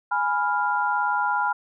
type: chord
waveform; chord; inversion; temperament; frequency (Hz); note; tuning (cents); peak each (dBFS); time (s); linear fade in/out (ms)
sine; F diminished; first; equal; 830.6 / 987.8 / 1396.9; Ab5 / Cb6 / F6; 0 / 0 / 0; -25; 0.11-1.53; 10
effects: none